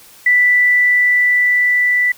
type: tone with level ramp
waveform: sine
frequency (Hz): 1975.5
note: B6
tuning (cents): 0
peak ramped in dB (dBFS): -8 to -11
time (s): 0.26-2.12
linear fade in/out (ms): 5
effects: white hiss -43 dBFS RMS until 2.17 s